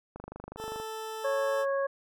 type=click train; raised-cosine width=1 ms; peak=-27 dBFS; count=17; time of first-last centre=0.16-0.8 s; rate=25 Hz
type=tone; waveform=20% pulse; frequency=440 Hz; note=A4; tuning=in tune; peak=-31 dBFS; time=0.57-1.66 s; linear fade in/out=50 ms
type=harmonic tone; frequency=551 Hz; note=C#5; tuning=11 cents flat; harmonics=1 / 2 / 3; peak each=-27 / -35 / -38 dBFS; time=1.24-1.87 s; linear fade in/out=10 ms
effects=none